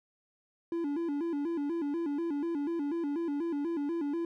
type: tone with vibrato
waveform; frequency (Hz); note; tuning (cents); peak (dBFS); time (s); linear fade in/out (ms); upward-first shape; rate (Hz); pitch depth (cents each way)
triangle; 311.1; D#4; 0; -28; 0.72-4.25; 2; square; 4.1; 140
effects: none